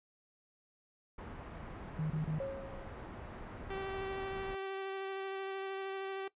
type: low-pass noise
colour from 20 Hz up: pink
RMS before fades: -47 dBFS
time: 1.18-4.55 s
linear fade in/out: 5 ms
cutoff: 1500 Hz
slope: 12 dB/octave
type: tone bursts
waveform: sine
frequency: 155.56 Hz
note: D#3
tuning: in tune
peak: -32 dBFS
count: 3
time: 1.99-2.386 s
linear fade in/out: 2 ms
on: 110 ms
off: 33 ms
type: tone with exponential decay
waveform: sine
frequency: 544 Hz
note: C#5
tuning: 33 cents flat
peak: -33 dBFS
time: 2.4-3.28 s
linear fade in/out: 1 ms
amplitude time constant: 190 ms
type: tone with vibrato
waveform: sawtooth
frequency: 386.9 Hz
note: G4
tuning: 23 cents flat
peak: -34 dBFS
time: 3.7-6.28 s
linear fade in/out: 5 ms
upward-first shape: square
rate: 13 Hz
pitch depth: 8 cents each way
effects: noise-tail reverb RT60 0.1 s tail -18 dB re dry + resampled to 8000 Hz